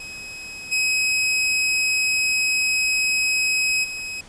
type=tone with level steps; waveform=sawtooth; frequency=2543 Hz; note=D#7; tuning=37 cents sharp; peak=-30 / -15 / -25 dBFS; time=0-4.21 s; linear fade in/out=5 ms; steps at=0.71 / 3.83 s; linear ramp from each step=20 ms; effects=pink hiss -46 dBFS RMS until 4.28 s + resampled to 22050 Hz